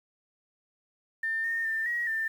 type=tone with pitch steps; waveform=sine; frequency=1800 / 1828 / 1791 / 1901 / 1789 Hz; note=A6 / A#6 / A6 / A#6 / A6; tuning=+39 / -34 / +30 / +33 / +28 cents; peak=-27 dBFS; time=1.23-2.28 s; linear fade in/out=5 ms; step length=210 ms; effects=9-bit